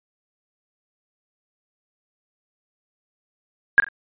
sine tone with echo, 1626 Hz, G#6, 37 cents flat, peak -7 dBFS, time 3.78-3.8 s, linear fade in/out 0 ms, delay 43 ms, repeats 2, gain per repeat -13 dB, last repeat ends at 3.886 s, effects resampled to 8000 Hz

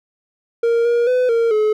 triangle tone with pitch steps, 465.7 / 473.7 / 503 / 461.7 / 427.9 Hz, A#4 / A#4 / B4 / A#4 / A4, -2 / +28 / +32 / -17 / -48 cents, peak -11 dBFS, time 0.63-1.73 s, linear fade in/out 5 ms, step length 220 ms, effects none

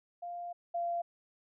sine tone pair in turn, 698.5 / 688.9 Hz, F5 / F5, 0 / -24 cents, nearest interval unison, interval 24 cents, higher first, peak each -38 / -31 dBFS, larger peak second, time 0.22-0.53 / 0.74-1.02 s, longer first, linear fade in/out 10 ms, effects none

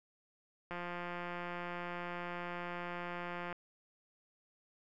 click train, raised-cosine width 0.5 ms, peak -27 dBFS, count 494, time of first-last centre 0.71-3.527 s, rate 175 Hz, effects none

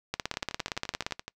two click trains, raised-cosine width 0.2 ms, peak -12 / -20 dBFS, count 18 / 12, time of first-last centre 0.14-1.123 / 0.34-1.28 s, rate 17.3 / 11.7 Hz, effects noise-tail reverb RT60 0.1 s tail -24 dB re dry

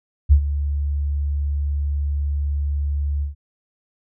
sine tone with ADSR envelope, 71.9 Hz, D2, 36 cents flat, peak -6 dBFS, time 0.29-3.35 s, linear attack 29 ms, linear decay 81 ms, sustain -13 dB, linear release 130 ms, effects none

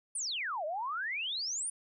sine exponential two-way sweep, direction down then up, 9840 to 587 to 9840 Hz, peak -33 dBFS, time 0.15-1.7 s, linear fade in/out 5 ms, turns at 0.65 s, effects none

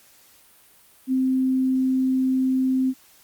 sine tone, 260.5 Hz, C4, 7 cents flat, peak -18 dBFS, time 1.07-2.94 s, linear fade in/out 50 ms, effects white hiss -54 dBFS RMS until 3.23 s + Opus 48 kbps

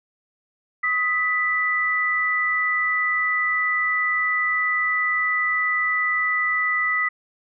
sine tone pair together, 1257 / 1977 Hz, D#6 / B6, +17 / +1 cents, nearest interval minor sixth, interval 784 cents, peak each -25 / -20 dBFS, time 0.83-7.09 s, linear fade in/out 10 ms, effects none

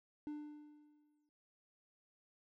triangle tone with exponential decay, 298 Hz, D4, 25 cents sharp, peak -38 dBFS, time 0.27-1.29 s, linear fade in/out 0 ms, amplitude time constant 220 ms, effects none

